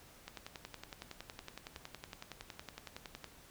click train, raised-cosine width 0.2 ms, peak -27 dBFS, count 33, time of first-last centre 0.28-3.243 s, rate 10.8 Hz, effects pink hiss -59 dBFS RMS until 3.5 s

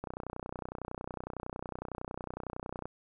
click train, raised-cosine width 1 ms, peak -24 dBFS, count 88, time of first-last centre 0.04-2.856 s, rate 30.9 Hz, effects none

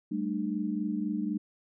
sine chord, G suspended second, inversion none, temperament equal with one note detuned, 196 / 220 / 300.9 Hz, G3 / A3 / D4, 0 / 0 / +42 cents, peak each -33 dBFS, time 0.11-1.38 s, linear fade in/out 10 ms, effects none

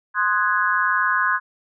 sine chord, Ab dominant seventh, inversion first, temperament equal, 1046.5 / 1244.5 / 1480 / 1661.2 Hz, C6 / Eb6 / Gb6 / Ab6, 0 / 0 / 0 / 0 cents, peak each -22 / -25 / -22 / -22 dBFS, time 0.14-1.4 s, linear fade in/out 50 ms, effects none

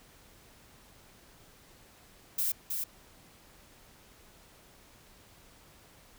violet noise with echo, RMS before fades -30 dBFS, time 2.38-2.52 s, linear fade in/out 5 ms, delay 320 ms, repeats 1, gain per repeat -4 dB, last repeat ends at 2.84 s, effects pink hiss -58 dBFS RMS until 6.18 s

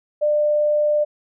sine tone, 597 Hz, D5, 28 cents sharp, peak -15 dBFS, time 0.21-1.05 s, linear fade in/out 20 ms, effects none

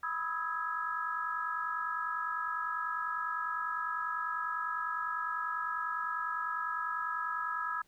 sine chord, E major seventh, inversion second, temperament equal with one note detuned, 987.8 / 1268.5 / 1318.5 / 1661.2 Hz, B5 / D#6 / E6 / G#6, 0 / +33 / 0 / 0 cents, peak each -40 / -37 / -38 / -38 dBFS, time 0.03-7.82 s, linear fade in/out 5 ms, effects pink hiss -69 dBFS RMS until 7.87 s

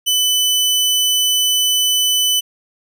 sawtooth tone, 3000 Hz, F#7, 23 cents sharp, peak -10 dBFS, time 0.06-2.41 s, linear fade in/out 20 ms, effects none

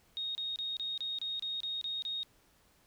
sine tone bursts, 3729 Hz, A#7, in tune, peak -34 dBFS, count 10, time 0.17-2.231 s, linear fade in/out 0 ms, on 180 ms, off 29 ms, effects pink hiss -67 dBFS RMS until 2.86 s

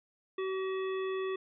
harmonic tone with a mistuned harmonic, 380 Hz, F#4, 46 cents sharp, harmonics 1 / 3 / 5 / 7 / 9, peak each -32 / -42 / -46 / -49 / -51 dBFS, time 0.38-1.36 s, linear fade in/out 5 ms, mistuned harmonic 7, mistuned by -47 cents, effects none

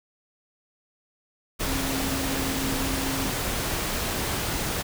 sine tone in noise, 268.5 Hz, C4, 45 cents sharp, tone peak -30 dBFS, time 1.65-3.31 s, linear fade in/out 20 ms, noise pink, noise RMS -28 dBFS, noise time 1.59-4.83 s, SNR -5 dB, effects none

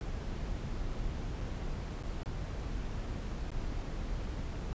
brown noise with dropouts, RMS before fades -37 dBFS, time 0.01-4.73 s, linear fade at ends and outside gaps 0 ms, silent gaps 1.406-1.41 / 2.026-2.035 / 2.233-2.259 / 3.504-3.517 s, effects resampled to 16000 Hz

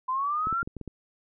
sine linear sweep, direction up, 1010 to 1403 Hz, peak -25 dBFS, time 0.08-0.63 s, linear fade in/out 10 ms
clicks, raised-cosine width 3 ms, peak -24 dBFS, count 7, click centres 0.471 / 0.527 / 0.629 / 0.675 / 0.767 / 0.813 / 0.877 s
effects none

